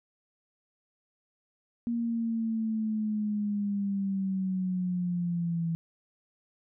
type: linear sweep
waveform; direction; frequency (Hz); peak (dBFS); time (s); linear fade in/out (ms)
sine; down; 235.9 to 164.81; -27; 1.87-5.75; 0
effects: none